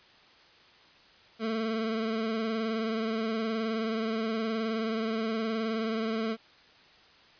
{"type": "tone with vibrato", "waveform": "25% pulse", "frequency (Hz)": 222.6, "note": "A3", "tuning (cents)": 20, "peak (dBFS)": -25, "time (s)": [1.39, 6.37], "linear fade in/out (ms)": 50, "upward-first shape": "triangle", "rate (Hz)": 19, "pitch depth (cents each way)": 47, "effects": ["white hiss -57 dBFS RMS until 7.39 s", "resampled to 11025 Hz"]}